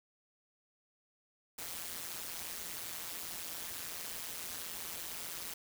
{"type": "noise with amplitude modulation", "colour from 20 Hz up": "white", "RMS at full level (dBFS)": -39, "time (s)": [1.58, 5.54], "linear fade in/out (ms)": 5, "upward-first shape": "sine", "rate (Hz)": 170, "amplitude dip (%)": 90, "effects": []}